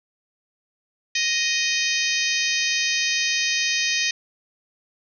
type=harmonic tone; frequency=622.3 Hz; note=D#5; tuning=in tune; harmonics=3 / 4 / 5 / 6 / 7 / 8 / 9 / 10; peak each=-27 / -25 / -30 / -29 / -31 / -29 / -32 / -29 dBFS; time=1.15-4.11 s; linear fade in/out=5 ms; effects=none